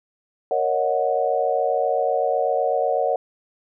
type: chord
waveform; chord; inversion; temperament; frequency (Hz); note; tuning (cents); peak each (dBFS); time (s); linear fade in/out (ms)
sine; D# minor seventh; second; equal with one note detuned; 466.2 / 554.4 / 622.3 / 735.7; A#4 / C#5 / D#5 / F#5; 0 / 0 / 0 / -10; -25 / -23 / -25 / -23; 0.51-3.16; 2
effects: none